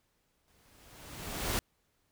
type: noise with exponential growth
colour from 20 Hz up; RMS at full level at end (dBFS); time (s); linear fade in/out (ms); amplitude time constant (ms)
pink; -30; 0.48-1.59; 0; 240
effects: pink hiss -75 dBFS RMS until 2.11 s